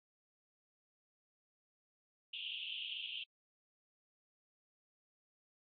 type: band-pass noise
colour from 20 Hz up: pink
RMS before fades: -44 dBFS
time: 2.33-3.24 s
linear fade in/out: 10 ms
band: 2700 to 3400 Hz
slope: 96 dB/octave
effects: AAC 32 kbps